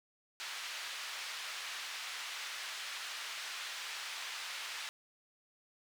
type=band-pass noise; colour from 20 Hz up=white; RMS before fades=-43 dBFS; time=0.4-4.89 s; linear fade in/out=0 ms; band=1200 to 3900 Hz; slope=12 dB/octave; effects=none